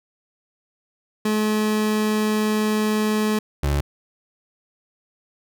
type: tone pair in turn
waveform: 30% pulse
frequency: 214 / 71.41 Hz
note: A3 / D2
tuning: -48 / -48 cents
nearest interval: octave + perfect fifth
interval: 1900 cents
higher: first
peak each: -16 dBFS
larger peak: neither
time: 1.25-3.39 / 3.63-3.81 s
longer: first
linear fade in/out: 5 ms
effects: none